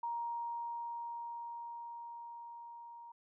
sine tone with level ramp, 939 Hz, A#5, 12 cents sharp, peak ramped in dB -35 to -49 dBFS, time 0.03-3.12 s, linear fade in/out 5 ms, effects none

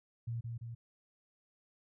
sine tone with echo, 116.54 Hz, A#2, in tune, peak -35 dBFS, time 0.27-0.41 s, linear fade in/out 10 ms, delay 170 ms, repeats 2, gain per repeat -3 dB, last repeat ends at 0.75 s, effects none

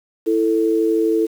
sine tone pair together, 330.3 / 442.7 Hz, E4 / A4, +4 / +11 cents, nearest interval perfect fourth, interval 507 cents, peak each -17 dBFS, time 0.26-1.27 s, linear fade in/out 20 ms, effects 7-bit

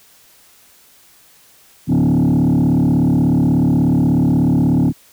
sine tone with frequency modulation, 207.7 Hz, G#3, in tune, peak -8 dBFS, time 1.87-4.93 s, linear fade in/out 50 ms, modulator 36.5 Hz, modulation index 2.4, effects tanh soft clip ceiling -10 dBFS + white hiss -49 dBFS RMS until 5.12 s

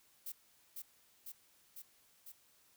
violet noise with echo, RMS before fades -44 dBFS, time 0.26-0.32 s, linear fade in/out 5 ms, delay 500 ms, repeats 4, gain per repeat -2 dB, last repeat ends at 2.32 s, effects white hiss -69 dBFS RMS until 2.76 s

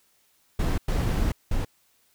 brown noise bursts at uneven times, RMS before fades -24 dBFS, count 3, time 0.59-0.78 / 0.88-1.32 / 1.51-1.65 s, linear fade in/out 5 ms, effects white hiss -65 dBFS RMS until 2.14 s

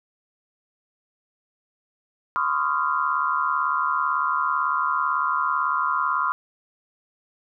sine tone cluster, 1020 / 1098 / 1236 / 1388 Hz, C6 / C#6 / D#6 / F6, -44 / -17 / -12 / -11 cents, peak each -26 dBFS, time 2.36-6.32 s, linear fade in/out 0 ms, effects none

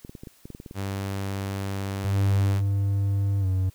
clicks, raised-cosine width 3 ms, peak -26 dBFS, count 11, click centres 0.049 / 0.095 / 0.152 / 0.235 / 0.272 / 0.455 / 0.503 / 0.549 / 0.601 / 0.662 / 0.711 s
sawtooth tone, 98 Hz, G2, in tune, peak -24 dBFS, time 0.74-2.62 s, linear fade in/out 50 ms
triangle tone with pitch glide, 99.3 to 93.78 Hz, G2 to F#2, +23 to +24 cents, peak -19 dBFS, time 2.04-3.7 s, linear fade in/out 10 ms, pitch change -99 cents, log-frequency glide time 3.4-3.46 s
effects white hiss -58 dBFS RMS until 3.74 s

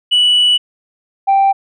sine tone pair in turn, 2953 / 784.2 Hz, F#7 / G5, -4 / 0 cents, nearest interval octave + major seventh, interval 2296 cents, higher first, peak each -6 dBFS, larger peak neither, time 0.11-0.58 / 1.27-1.53 s, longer first, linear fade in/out 20 ms, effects tanh soft clip ceiling -6 dBFS

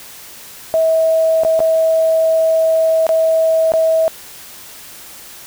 sine tone with dropouts, 646 Hz, E5, 35 cents flat, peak -10 dBFS, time 0.74-4.08 s, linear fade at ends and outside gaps 0 ms, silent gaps 1.435-1.449 / 1.593-1.603 / 3.067-3.091 / 3.72-3.737 s, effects white hiss -36 dBFS RMS until 5.46 s

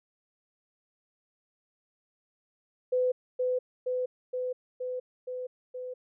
sine tone with echo, 504 Hz, B4, 35 cents sharp, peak -23 dBFS, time 2.92-3.12 s, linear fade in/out 10 ms, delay 470 ms, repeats 6, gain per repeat -2 dB, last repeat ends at 5.94 s, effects none

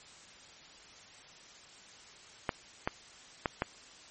clicks, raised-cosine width 0.5 ms, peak -14 dBFS, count 4, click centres 2.492 / 2.875 / 3.458 / 3.621 s, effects white hiss -54 dBFS RMS until 4.1 s + MP3 32 kbps

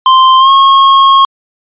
square tone with pitch glide, 1044 to 1086.4 Hz, C6 to C#6, -4 to -35 cents, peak -3 dBFS, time 0.06-1.25 s, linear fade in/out 2 ms, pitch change +69 cents, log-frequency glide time 0.38-0.5 s, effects resampled to 8000 Hz

